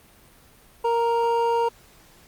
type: tone pair together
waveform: triangle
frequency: 466.1 / 932.3 Hz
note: A#4 / A#5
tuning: 0 / 0 cents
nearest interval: octave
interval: 1200 cents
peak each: -20 dBFS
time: 0.84-1.69 s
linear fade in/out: 10 ms
effects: pink hiss -53 dBFS RMS until 2.27 s + Opus 32 kbps